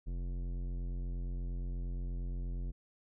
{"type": "tone with tanh clipping", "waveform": "sine", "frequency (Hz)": 44.26, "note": "F1", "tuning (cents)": 24, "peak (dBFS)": -37, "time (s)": [0.06, 2.72], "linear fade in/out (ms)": 20, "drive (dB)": 15, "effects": []}